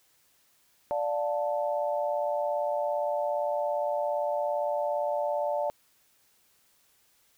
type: chord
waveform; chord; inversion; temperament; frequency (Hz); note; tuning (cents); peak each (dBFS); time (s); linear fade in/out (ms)
sine; D minor; none; just; 587.3 / 704.8 / 881; D5 / F5 / A5; 0 / +16 / +2; -28 / -33 / -33; 0.91-5.7; 0
effects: white hiss -66 dBFS RMS until 7.37 s